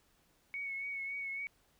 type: tone with vibrato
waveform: sine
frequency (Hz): 2217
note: C#7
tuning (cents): 0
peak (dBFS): -37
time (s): 0.54-1.47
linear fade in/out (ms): 0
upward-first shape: triangle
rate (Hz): 3.6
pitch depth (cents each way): 35
effects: pink hiss -71 dBFS RMS until 1.79 s